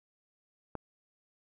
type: click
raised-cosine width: 1 ms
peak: -23 dBFS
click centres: 0.753 s
effects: none